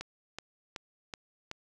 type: click train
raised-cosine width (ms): 0.2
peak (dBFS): -21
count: 5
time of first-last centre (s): 0.01-1.514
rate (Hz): 2.66
effects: none